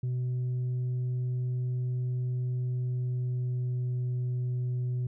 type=tone with pitch glide; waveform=sine; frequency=125.3 to 124.51 Hz; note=B2 to B2; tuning=+25 to +15 cents; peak=-25 dBFS; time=0.03-5.07 s; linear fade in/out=5 ms; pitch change=-10 cents; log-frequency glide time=2.55-4.09 s; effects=tanh soft clip ceiling -27 dBFS